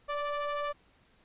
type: ring-modulated tone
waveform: square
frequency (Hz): 293.8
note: D4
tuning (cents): +1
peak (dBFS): -29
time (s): 0.08-0.73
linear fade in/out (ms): 20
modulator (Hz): 875
effects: pink hiss -65 dBFS RMS until 1.24 s + resampled to 8000 Hz